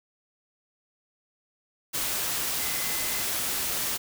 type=tone in noise; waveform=sine; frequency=2042 Hz; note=C7; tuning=43 cents flat; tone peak=-39 dBFS; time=2.59-3.24 s; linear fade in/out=20 ms; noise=white; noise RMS=-29 dBFS; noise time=1.93-3.98 s; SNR=-13 dB; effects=none